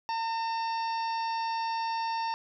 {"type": "harmonic tone with a mistuned harmonic", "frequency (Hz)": 910, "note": "A#5", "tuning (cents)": -42, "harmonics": [1, 2, 3, 4, 5, 6], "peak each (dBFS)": [-29, -43, -43, -50, -45, -44], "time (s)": [0.09, 2.34], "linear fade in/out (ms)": 0, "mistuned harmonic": 3, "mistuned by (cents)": -38, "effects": []}